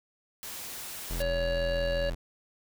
white noise, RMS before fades -40 dBFS, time 0.43-1.22 s, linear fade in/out 0 ms
45% pulse tone, 42.57 Hz, F1, 44 cents flat, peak -31 dBFS, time 1.1-2.15 s, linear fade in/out 10 ms
harmonic tone, 563 Hz, C#5, 27 cents sharp, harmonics 1 / 3 / 5 / 7 / 8, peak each -28 / -38 / -42 / -45 / -46 dBFS, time 1.2-2.1 s, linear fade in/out 5 ms
effects none

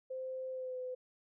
sine tone with pitch glide, 519 to 506.9 Hz, C5 to B4, -14 to +45 cents, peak -38 dBFS, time 0.1-0.95 s, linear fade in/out 10 ms, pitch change -41 cents, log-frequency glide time 0.51-0.78 s, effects none

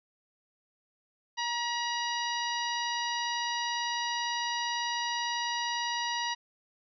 harmonic tone with a mistuned harmonic, 958 Hz, A#5, 47 cents sharp, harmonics 1 / 2 / 3 / 4 / 5 / 6, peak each -33 / -36 / -38 / -39 / -40 / -41 dBFS, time 1.37-6.35 s, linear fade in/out 20 ms, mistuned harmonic 1, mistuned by -21 cents, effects none

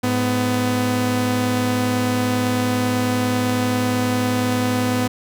sawtooth tone pair together, 106.03 / 250 Hz, G#2 / B3, +36 / +21 cents, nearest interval octave + minor third, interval 1485 cents, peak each -19 / -15 dBFS, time 0.03-5.08 s, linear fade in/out 10 ms, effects none

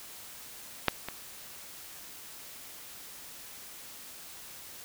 clicks, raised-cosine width 0.3 ms, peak -6 / -19 dBFS, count 2, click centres 0.883 / 1.086 s, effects white hiss -47 dBFS RMS until 4.84 s

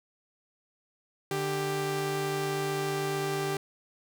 sawtooth tone pair together, 148.8 / 393.1 Hz, D3 / G4, +23 / +5 cents, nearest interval octave + perfect fourth, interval 1682 cents, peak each -30 / -26 dBFS, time 1.31-3.57 s, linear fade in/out 2 ms, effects none

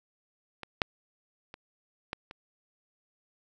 clicks, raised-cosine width 0.3 ms, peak -23 / -8 / -27 / -17 / -27 dBFS, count 5, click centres 0.633 / 0.818 / 1.541 / 2.131 / 2.311 s, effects none

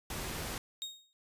pink noise, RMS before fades -39 dBFS, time 0.1-0.58 s, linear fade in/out 2 ms
35% pulse tone with exponential decay, 3729 Hz, A#7, in tune, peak -32 dBFS, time 0.82-1.13 s, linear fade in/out 0 ms, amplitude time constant 66 ms
effects resampled to 32000 Hz

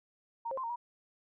sine tone with pitch steps, 927 / 533 / 1044 / 924 / 958 Hz, A#5 / C5 / C6 / A#5 / A#5, -10 / +32 / -4 / -16 / +47 cents, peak -34 dBFS, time 0.45-0.76 s, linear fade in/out 10 ms, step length 62 ms, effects none

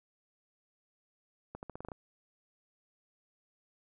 accelerating click train, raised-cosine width 1 ms, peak -28 dBFS, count 8, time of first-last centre 1.55-1.918 s, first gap 79 ms, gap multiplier 0.86, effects none

